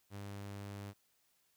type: tone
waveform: sawtooth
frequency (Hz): 100.5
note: G2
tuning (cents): +44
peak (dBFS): -40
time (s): 0.1-0.94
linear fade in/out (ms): 50
effects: white hiss -75 dBFS RMS until 1.56 s